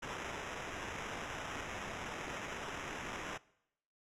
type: noise with sample-and-hold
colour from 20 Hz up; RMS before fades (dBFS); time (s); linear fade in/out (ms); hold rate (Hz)
blue; -43; 0.02-3.38; 10; 4410
effects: noise-tail reverb RT60 0.8 s tail -22 dB re dry + low-pass 7000 Hz 12 dB/octave